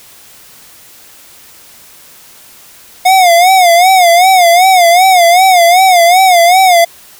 square tone with vibrato, 720 Hz, F#5, 47 cents flat, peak -4 dBFS, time 3.05-6.85 s, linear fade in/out 10 ms, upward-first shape sine, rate 2.6 Hz, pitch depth 110 cents each way, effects white hiss -38 dBFS RMS until 7.19 s

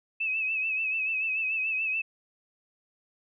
sine tone with vibrato, 2592 Hz, E7, 30 cents flat, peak -26 dBFS, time 0.2-2.02 s, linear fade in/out 10 ms, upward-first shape sine, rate 6.9 Hz, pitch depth 52 cents each way, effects none

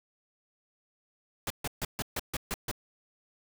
pink noise bursts, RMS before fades -33 dBFS, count 8, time 1.47-2.714 s, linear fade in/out 2 ms, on 33 ms, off 140 ms, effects none

